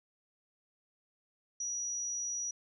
sine tone, 5820 Hz, F#8, 29 cents flat, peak -34 dBFS, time 1.6-2.51 s, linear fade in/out 5 ms, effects none

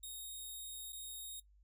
10% pulse tone with dropouts, 3729 Hz, A#7, in tune, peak -37 dBFS, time 0.03-1.4 s, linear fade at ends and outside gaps 5 ms, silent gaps 0.924-0.928 s, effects noise-tail reverb RT60 0.1 s tail -20 dB re dry + added 50 Hz sine -63 dBFS peak until 1.63 s

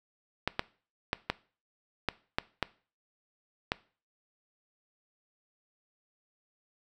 clicks, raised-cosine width 0.3 ms, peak -11 dBFS, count 8, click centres 0.476 / 0.594 / 1.131 / 1.3 / 2.087 / 2.385 / 2.627 / 3.719 s, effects noise-tail reverb RT60 0.4 s tail -20 dB re dry

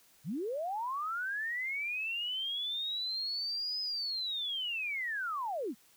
sine linear two-way sweep, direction up then down, 120.5 to 5070 to 184.5 Hz, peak -33 dBFS, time 0.24-5.75 s, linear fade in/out 50 ms, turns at 3.81 s, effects white hiss -64 dBFS RMS until 5.96 s

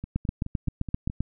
two click trains, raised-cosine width 5 ms, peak -21 / -13 dBFS, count 6 / 9, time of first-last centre 0.04-1.099 / 0.16-1.206 s, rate 4.72 / 7.65 Hz, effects none

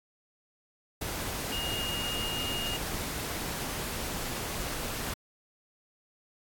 sine tone in noise, 2847 Hz, F7, 33 cents sharp, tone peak -33 dBFS, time 1.52-2.77 s, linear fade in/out 5 ms, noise pink, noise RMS -35 dBFS, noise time 1.01-5.14 s, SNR -1 dB, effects AAC 64 kbps

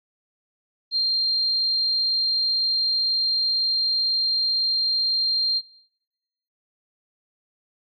sine tone, 4186 Hz, C8, in tune, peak -19 dBFS, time 0.91-5.62 s, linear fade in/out 50 ms, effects noise-tail reverb RT60 1.0 s tail -25 dB re dry + AAC 32 kbps

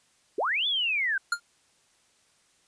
sine linear two-way sweep, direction up then down, 318.5 to 3520 to 1502 Hz, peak -24 dBFS, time 0.38-1.18 s, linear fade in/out 5 ms, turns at 0.67 s
square tone with exponential decay, 1404 Hz, F6, 9 cents sharp, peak -20 dBFS, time 1.32-1.4 s, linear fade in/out 5 ms, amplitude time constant 17 ms
effects white hiss -65 dBFS RMS until 2.67 s + resampled to 22050 Hz

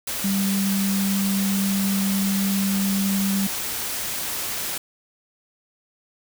sine tone in noise, 196 Hz, G3, in tune, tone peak -20 dBFS, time 0.24-3.47 s, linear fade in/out 5 ms, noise white, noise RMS -28 dBFS, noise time 0.07-4.78 s, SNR +5 dB, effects none

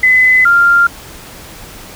sine tone pair in turn, 2019 / 1393.8 Hz, B6 / F6, +38 / -4 cents, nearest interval tritone, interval 642 cents, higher first, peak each -5 dBFS, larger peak neither, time 0.03-0.45 / 0.45-0.87 s, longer neither, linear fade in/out 5 ms, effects pink hiss -33 dBFS RMS until 1.95 s

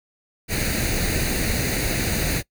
pink noise with comb filter, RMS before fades -23 dBFS, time 0.48-2.43 s, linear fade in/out 50 ms, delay 0.46 ms, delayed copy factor +0.7, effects noise-tail reverb RT60 0.1 s tail -22 dB re dry

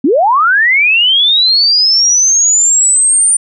sine linear sweep, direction up, 235 to 9190 Hz, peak -6 dBFS, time 0.04-3.37 s, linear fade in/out 5 ms, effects none

